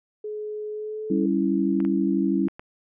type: tone with pitch glide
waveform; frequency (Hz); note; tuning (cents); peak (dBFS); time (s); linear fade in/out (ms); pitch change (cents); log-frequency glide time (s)
sine; 424 to 433.9; G#4 to A4; +36 to -24; -29; 0.24-1.26; 5; +40; 0.71-1.1
type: chord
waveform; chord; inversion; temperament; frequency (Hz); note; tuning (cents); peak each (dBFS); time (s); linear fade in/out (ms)
sine; C# diminished; second; equal; 196 / 277.2 / 329.6; G3 / C#4 / E4; 0 / 0 / 0; -24; 1.1-2.48; 5
type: clicks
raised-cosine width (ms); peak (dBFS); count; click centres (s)
0.5; -24; 4; 1.803 / 1.85 / 2.484 / 2.595
effects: none